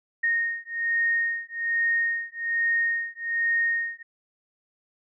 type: beating tone pair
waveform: sine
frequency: 1853 / 1854.2 Hz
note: A#6 / A#6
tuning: -11 / -10 cents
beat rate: 1.2 Hz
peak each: -26 dBFS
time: 0.23-4.03 s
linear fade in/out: 10 ms
effects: none